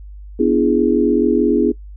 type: chord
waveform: sine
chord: E dominant seventh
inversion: second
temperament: equal with one note detuned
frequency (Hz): 246.9 / 293.7 / 338.3 / 415.3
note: B3 / D4 / E4 / G#4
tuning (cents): 0 / 0 / +45 / 0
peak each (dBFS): -17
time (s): 0.39-1.72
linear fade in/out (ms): 10
effects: noise-tail reverb RT60 0.1 s tail -20 dB re dry + added 50 Hz sine -32 dBFS peak until 1.96 s